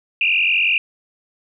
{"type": "tone with frequency modulation", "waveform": "sine", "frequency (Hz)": 2600, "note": "E7", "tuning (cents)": -24, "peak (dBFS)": -14, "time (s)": [0.21, 0.78], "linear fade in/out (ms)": 2, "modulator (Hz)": 45.4, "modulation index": 4.8, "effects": []}